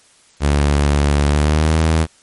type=tone with pitch glide; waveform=sawtooth; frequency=72.2 to 80.11 Hz; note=D2 to E2; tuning=-29 to -49 cents; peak=-8 dBFS; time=0.4-2.07 s; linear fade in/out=50 ms; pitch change=+180 cents; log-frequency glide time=1.26-1.78 s; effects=white hiss -51 dBFS RMS until 2.22 s + MP3 48 kbps

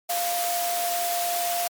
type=tone in noise; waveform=sine; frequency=698 Hz; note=F5; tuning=1 cent flat; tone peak=-25 dBFS; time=0.09-1.68 s; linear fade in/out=10 ms; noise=white; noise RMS=-29 dBFS; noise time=0.09-1.68 s; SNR=+1 dB; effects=high-pass 400 Hz 12 dB/octave + MP3 96 kbps

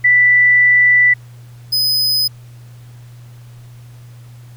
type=tone pair in turn; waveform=sine / 45% pulse; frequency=1975.5 / 5026 Hz; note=B6 / D#8; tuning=0 / +17 cents; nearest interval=octave + major third; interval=1617 cents; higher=second; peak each=-7 / -13 dBFS; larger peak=first; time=0.04-1.14 / 1.72-2.28 s; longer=first; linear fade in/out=10 ms; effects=added 120 Hz sine -35 dBFS peak until 4.56 s + pink hiss -50 dBFS RMS until 4.56 s

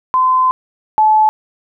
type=tone pair in turn; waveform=sine; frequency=1027 / 863.5 Hz; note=C6 / A5; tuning=-33 / -33 cents; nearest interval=minor third; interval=300 cents; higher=first; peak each=-9 / -7 dBFS; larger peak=second; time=0.14-0.51 / 0.98-1.29 s; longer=first; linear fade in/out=0 ms; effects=none

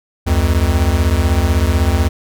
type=beating tone pair; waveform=square; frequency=71.1 / 87.1 Hz; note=C#2 / F2; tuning=+45 / -4 cents; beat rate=16 Hz; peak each=-15 dBFS; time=0.26-2.09 s; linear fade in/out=20 ms; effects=none

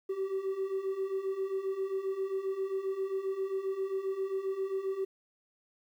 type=beating tone pair; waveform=triangle; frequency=380.5 / 388 Hz; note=F#4 / G4; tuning=+48 / -18 cents; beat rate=7.5 Hz; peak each=-34 / -30 dBFS; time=0.09-5.05 s; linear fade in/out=10 ms; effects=tanh soft clip ceiling -24 dBFS + 11-bit

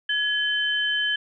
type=tone pair together; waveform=sine; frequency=1688 / 3074 Hz; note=G#6 / G7; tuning=+28 / -35 cents; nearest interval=minor seventh; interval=1037 cents; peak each=-24 / -24 dBFS; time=0.09-1.16 s; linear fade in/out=5 ms; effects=none

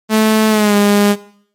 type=tone with pitch glide; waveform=sawtooth; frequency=217.8 to 204.4 Hz; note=A3 to G#3; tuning=-17 to -27 cents; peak=-5 dBFS; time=0.09-1.16 s; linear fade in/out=50 ms; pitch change=-110 cents; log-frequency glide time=0.49-0.75 s; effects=noise-tail reverb RT60 0.6 s tail -18 dB re dry + MP3 64 kbps

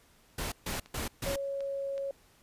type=noise bursts; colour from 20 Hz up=pink; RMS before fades=-35 dBFS; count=4; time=0.38-1.36 s; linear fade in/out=5 ms; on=140 ms; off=140 ms
type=click train; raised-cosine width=0.2 ms; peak=-32 dBFS; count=4; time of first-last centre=0.86-1.979 s; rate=2.68 Hz
type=tone with pitch glide; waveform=sine; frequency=554.4 to 551.2 Hz; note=C#5 to C#5; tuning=0 to -10 cents; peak=-32 dBFS; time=1.26-2.11 s; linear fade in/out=2 ms; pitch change=-10 cents; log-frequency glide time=1.39-1.92 s
effects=pink hiss -63 dBFS RMS until 2.42 s + resampled to 32000 Hz

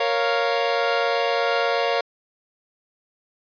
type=chord; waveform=sawtooth; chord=Bb minor; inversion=none; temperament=equal; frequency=466.2 / 554.4 / 698.5 Hz; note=Bb4 / Db5 / F5; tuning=0 / 0 / 0 cents; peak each=-20 dBFS; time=0-2.01 s; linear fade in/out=5 ms; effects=resampled to 11025 Hz

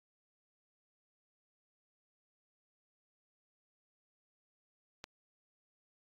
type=click; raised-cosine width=0.2 ms; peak=-26 dBFS; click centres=5.041 s; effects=AAC 64 kbps

